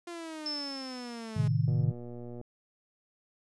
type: exponential sweep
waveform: sawtooth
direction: down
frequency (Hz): 349.2 to 207.7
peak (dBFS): -35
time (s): 0.07-1.48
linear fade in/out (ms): 5
type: tone with exponential decay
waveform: sine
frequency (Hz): 5274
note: E8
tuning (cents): 0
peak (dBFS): -31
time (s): 0.46-1.84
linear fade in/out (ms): 1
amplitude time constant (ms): 300
type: chord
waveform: sine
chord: A diminished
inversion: none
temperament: equal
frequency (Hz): 110 / 130.81 / 155.56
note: A2 / C3 / Eb3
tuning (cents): 0 / 0 / 0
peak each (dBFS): -29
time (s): 1.36-1.92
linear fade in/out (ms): 10
type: click train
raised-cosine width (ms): 2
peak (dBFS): -31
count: 89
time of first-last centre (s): 1.68-2.413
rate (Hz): 120
effects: resampled to 24000 Hz